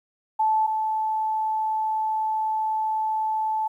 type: tone pair in turn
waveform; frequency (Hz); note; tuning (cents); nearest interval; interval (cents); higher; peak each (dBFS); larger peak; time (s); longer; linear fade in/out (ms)
sine; 872 / 872; A5 / A5; -16 / -16; unison; 0; neither; -18 / -22; first; 0.39-0.67 / 0.67-3.68; second; 10
effects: 10-bit